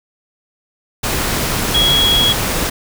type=tone in noise; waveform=sine; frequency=3322 Hz; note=G#7; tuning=in tune; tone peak=-11 dBFS; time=1.74-2.33 s; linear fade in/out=10 ms; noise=pink; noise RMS=-18 dBFS; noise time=1.03-2.7 s; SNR=+4 dB; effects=none